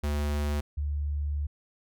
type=tone pair in turn; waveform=square / sine; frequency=73.42 / 72.95 Hz; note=D2 / D2; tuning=0 / -11 cents; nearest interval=unison; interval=11 cents; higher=first; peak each=-27 dBFS; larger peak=neither; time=0.03-0.61 / 0.77-1.47 s; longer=second; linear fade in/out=10 ms; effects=none